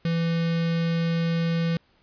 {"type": "tone with notch filter", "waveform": "square", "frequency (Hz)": 166.8, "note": "E3", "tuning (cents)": 21, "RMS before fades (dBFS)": -24, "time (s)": [0.05, 1.77], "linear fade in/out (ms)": 2, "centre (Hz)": 890, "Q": 1.2, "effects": ["pink hiss -63 dBFS RMS until 2.02 s", "resampled to 11025 Hz"]}